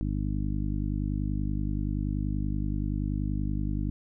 harmonic tone, 50.5 Hz, G#1, 48 cents flat, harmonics 1 / 2 / 3 / 4 / 5 / 6, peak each -30 / -33 / -35 / -36 / -37 / -38 dBFS, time 0.01-3.9 s, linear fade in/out 0 ms, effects none

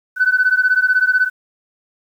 sine beating tone pair, 1497 / 1513 Hz, F#6 / F#6, +20 / +38 cents, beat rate 16 Hz, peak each -14 dBFS, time 0.16-1.3 s, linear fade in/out 50 ms, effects tanh soft clip ceiling -5 dBFS + 8-bit

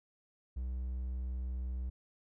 triangle tone, 62.9 Hz, B1, 32 cents sharp, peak -33 dBFS, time 0.56-1.9 s, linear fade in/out 10 ms, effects none

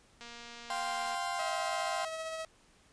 click train, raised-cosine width 0.2 ms, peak -31 dBFS, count 222, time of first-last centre 0.21-1.146 s, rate 236 Hz
35% pulse chord, F suspended second, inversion none, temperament equal, 698.5 / 784 / 1046.5 Hz, F5 / G5 / C6, 0 / 0 / 0 cents, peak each -36 dBFS, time 0.7-2.05 s, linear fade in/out 2 ms
sawtooth tone with tremolo, 643 Hz, E5, 43 cents flat, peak -32 dBFS, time 1.39-2.45 s, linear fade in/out 2 ms, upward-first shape sine, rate 15 Hz, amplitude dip 30%
effects pink hiss -64 dBFS RMS until 2.92 s + resampled to 22050 Hz

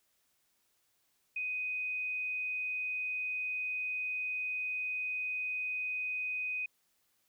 sine tone, 2500 Hz, D#7, 8 cents sharp, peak -33 dBFS, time 1.36-6.66 s, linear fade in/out 5 ms, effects white hiss -75 dBFS RMS until 7.28 s

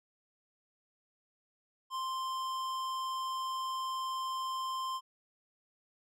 sine tone with tanh clipping, 1046.5 Hz, C6, in tune, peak -36 dBFS, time 1.9-5.01 s, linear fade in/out 50 ms, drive 17 dB, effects none

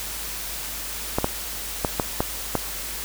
clicks, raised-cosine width 1 ms, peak -6 dBFS, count 6, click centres 1.185 / 1.244 / 1.848 / 1.998 / 2.205 / 2.553 s, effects added 50 Hz sine -40 dBFS peak until 3.04 s + white hiss -32 dBFS RMS until 3.04 s

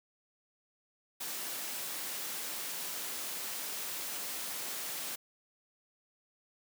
white noise, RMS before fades -39 dBFS, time 1.2-5.16 s, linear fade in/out 10 ms, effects high-pass 200 Hz 12 dB/octave

